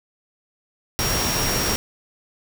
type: tone in noise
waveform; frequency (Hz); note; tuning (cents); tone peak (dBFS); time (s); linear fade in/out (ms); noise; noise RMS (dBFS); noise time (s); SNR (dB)
sine; 5600; F8; +4; -26; 0.99-1.76; 0; pink; -23; 0.99-1.76; -6
effects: none